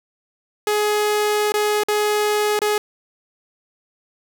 sawtooth tone with dropouts, 419.8 Hz, G#4, 19 cents sharp, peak -13 dBFS, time 0.67-2.78 s, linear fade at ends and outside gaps 2 ms, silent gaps 1.521-1.54 / 1.835-1.884 / 2.591-2.617 s, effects 8-bit

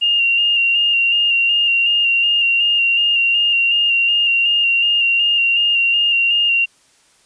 sine tone with vibrato, 2794 Hz, F7, in tune, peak -12 dBFS, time 0.01-6.66 s, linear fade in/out 20 ms, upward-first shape square, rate 2.7 Hz, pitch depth 22 cents each way, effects white hiss -54 dBFS RMS until 7.25 s + resampled to 22050 Hz

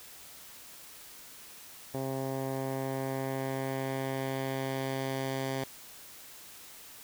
10% pulse tone with low-pass filter sweep, 133.7 Hz, C3, 38 cents sharp, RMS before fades -34 dBFS, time 1.94-5.64 s, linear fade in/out 5 ms, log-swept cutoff 880 to 6900 Hz, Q 0.74, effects white hiss -50 dBFS RMS until 7.03 s

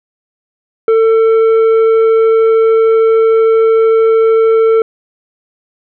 sine tone with tanh clipping, 447.8 Hz, A4, 30 cents sharp, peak -7 dBFS, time 0.88-4.82 s, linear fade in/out 2 ms, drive 7 dB, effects none

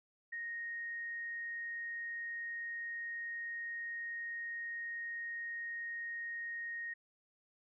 sine tone, 1864.7 Hz, A#6, in tune, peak -39 dBFS, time 0.32-6.94 s, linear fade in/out 10 ms, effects none

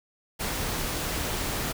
pink noise, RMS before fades -30 dBFS, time 0.39-1.73 s, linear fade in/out 20 ms, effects none

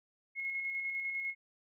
sine tone with tremolo, 2168 Hz, C#7, 39 cents flat, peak -33 dBFS, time 0.35-1.35 s, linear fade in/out 50 ms, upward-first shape square, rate 10 Hz, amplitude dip 30%, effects none

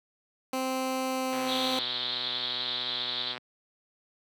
15% pulse tone with pitch glide, 260.8 to 259.1 Hz, C4 to C4, -5 to -17 cents, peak -22 dBFS, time 0.53-1.79 s, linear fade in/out 2 ms, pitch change -12 cents, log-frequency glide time 1.1-1.43 s
click train, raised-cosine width 0.3 ms, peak -22 dBFS, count 255, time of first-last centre 1.33-3.378 s, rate 124 Hz
white band-pass noise, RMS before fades -33 dBFS, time 1.46-3.36 s, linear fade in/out 50 ms, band 3200 to 4200 Hz, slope 96 dB/octave
effects high-pass 150 Hz 12 dB/octave

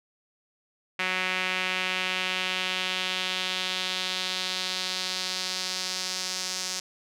sawtooth tone with band-pass filter sweep, 185 Hz, F#3, in tune, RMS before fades -30 dBFS, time 0.99-6.8 s, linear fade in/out 5 ms, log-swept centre 2300 to 5700 Hz, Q 2.2, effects none

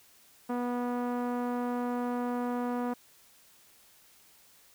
sawtooth tone with low-pass filter, 244.2 Hz, B3, 19 cents flat, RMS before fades -32 dBFS, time 0.49-2.94 s, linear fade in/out 10 ms, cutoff 1100 Hz, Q 1.3, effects white hiss -60 dBFS RMS until 4.74 s

